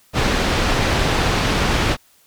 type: low-pass noise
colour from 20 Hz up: pink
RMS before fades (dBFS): -18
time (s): 0.13-1.97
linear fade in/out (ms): 50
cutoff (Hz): 4400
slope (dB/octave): 12
effects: white hiss -55 dBFS RMS until 2.26 s